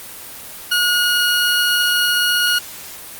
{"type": "tone", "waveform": "20% pulse", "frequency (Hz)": 1443, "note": "F#6", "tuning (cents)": -44, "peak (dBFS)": -9, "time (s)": [0.71, 2.59], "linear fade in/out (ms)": 10, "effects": ["white hiss -34 dBFS RMS until 3.19 s", "Opus 32 kbps"]}